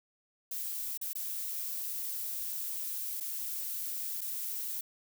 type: noise with dropouts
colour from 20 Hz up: violet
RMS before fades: -37 dBFS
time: 0.51-4.81 s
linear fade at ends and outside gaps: 5 ms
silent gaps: 0.976-1.013 / 1.132-1.152 / 3.202-3.206 / 4.209-4.214 s
effects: none